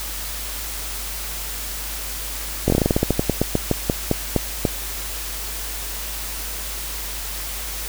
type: slowing click train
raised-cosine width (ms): 2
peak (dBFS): -3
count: 20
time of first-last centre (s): 2.68-4.652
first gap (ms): 20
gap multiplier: 1.16
effects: added 50 Hz sine -32 dBFS peak until 7.88 s + white hiss -30 dBFS RMS until 7.88 s